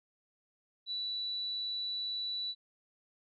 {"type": "tone", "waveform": "sine", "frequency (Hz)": 3951, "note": "B7", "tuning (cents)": 0, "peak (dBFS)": -34, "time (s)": [0.86, 2.55], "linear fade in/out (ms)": 50, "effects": []}